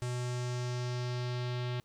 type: tone with low-pass filter sweep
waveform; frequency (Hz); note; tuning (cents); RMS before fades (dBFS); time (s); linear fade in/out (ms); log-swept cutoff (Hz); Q
square; 123.47; B2; 0; -35; 0.02-1.8; 0; 8300 to 3600; 2
effects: pink hiss -71 dBFS RMS until 1.84 s